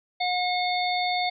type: harmonic tone with a mistuned harmonic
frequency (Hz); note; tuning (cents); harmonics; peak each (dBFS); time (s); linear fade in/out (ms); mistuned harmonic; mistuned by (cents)
722; F#5; -43; 1 / 3 / 5 / 6; -25 / -30 / -32 / -33; 0.2-1.3; 10; 6; +34
effects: none